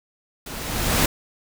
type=noise with level ramp; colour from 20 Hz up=pink; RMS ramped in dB=-35 to -17 dBFS; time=0.46-1.06 s; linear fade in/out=5 ms; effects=none